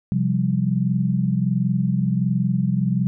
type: chord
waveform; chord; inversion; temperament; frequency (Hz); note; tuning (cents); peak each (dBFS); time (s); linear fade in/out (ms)
sine; C suspended fourth; none; equal; 130.81 / 174.61 / 196; C3 / F3 / G3; 0 / 0 / 0; -22; 0.12-3.07; 0
effects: none